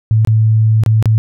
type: tone with dropouts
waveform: sine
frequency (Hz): 110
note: A2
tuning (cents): 0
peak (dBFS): -7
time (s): 0.11-1.18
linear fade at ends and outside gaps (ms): 0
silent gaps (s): 0.249-0.273 / 0.836-0.862 / 1.026-1.057
effects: none